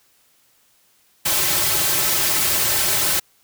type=noise with comb filter; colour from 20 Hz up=white; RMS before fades=-19 dBFS; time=1.25-3.2 s; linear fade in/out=10 ms; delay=4.2 ms; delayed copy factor=-1; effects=white hiss -59 dBFS RMS until 3.43 s